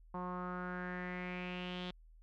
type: tone with low-pass filter sweep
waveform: sawtooth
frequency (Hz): 180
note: F#3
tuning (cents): -47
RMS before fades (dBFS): -42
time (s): 0.14-1.91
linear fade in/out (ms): 5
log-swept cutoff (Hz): 1000 to 3500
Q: 5.1
effects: added 40 Hz sine -57 dBFS peak until 2.22 s